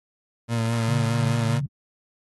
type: tone with vibrato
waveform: 30% pulse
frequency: 115 Hz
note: A#2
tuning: 23 cents flat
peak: -19 dBFS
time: 0.48-1.61 s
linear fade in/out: 50 ms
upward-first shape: sine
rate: 4.8 Hz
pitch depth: 33 cents each way
type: tone with tremolo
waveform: sine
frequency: 140.9 Hz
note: C#3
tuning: 29 cents sharp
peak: -22 dBFS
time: 0.88-1.66 s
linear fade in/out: 5 ms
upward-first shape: sine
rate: 3.3 Hz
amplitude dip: 50%
effects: AAC 32 kbps